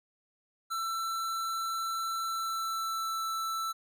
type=tone with pitch glide; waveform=square; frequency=1338 to 1324.9 Hz; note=E6 to E6; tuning=+25 to +8 cents; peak=-32 dBFS; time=0.7-3.73 s; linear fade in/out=20 ms; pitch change=-17 cents; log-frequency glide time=2.24-3.25 s; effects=none